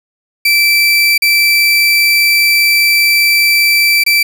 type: tone with dropouts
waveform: 30% pulse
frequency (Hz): 2331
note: D7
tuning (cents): -14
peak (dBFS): -5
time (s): 0.45-4.23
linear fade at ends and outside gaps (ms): 5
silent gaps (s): 1.179-1.22 / 4.038-4.063
effects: none